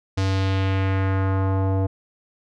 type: tone with low-pass filter sweep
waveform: square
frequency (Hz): 96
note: G2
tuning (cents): -36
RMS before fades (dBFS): -21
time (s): 0.17-1.87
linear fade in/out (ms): 10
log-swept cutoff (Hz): 5600 to 660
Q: 1.5
effects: none